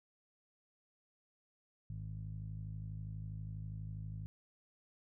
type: tone with low-pass filter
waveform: 15% pulse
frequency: 52.3 Hz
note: G#1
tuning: 13 cents sharp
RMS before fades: -44 dBFS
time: 1.9-4.26 s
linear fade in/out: 0 ms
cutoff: 130 Hz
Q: 3.6
effects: none